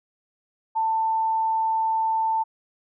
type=tone; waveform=sine; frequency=890 Hz; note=A5; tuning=20 cents sharp; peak=-20 dBFS; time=0.75-2.44 s; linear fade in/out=20 ms; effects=none